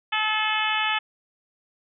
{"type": "harmonic tone", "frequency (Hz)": 431.9, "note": "A4", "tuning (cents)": -32, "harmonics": [2, 3, 4, 5, 6, 7, 8], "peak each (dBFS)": [-28, -29, -29, -31, -28, -29, -34], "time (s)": [0.12, 0.99], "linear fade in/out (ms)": 10, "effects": []}